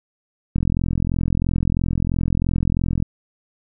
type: click train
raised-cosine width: 5 ms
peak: -8 dBFS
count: 107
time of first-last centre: 0.56-3.025 s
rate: 43 Hz
effects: none